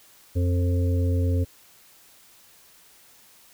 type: harmonic tone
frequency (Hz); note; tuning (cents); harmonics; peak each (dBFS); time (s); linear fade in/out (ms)
88.3; F2; +20; 1 / 3 / 5 / 6; -20 / -30 / -34 / -36; 0.35-1.45; 20
effects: white hiss -54 dBFS RMS until 3.53 s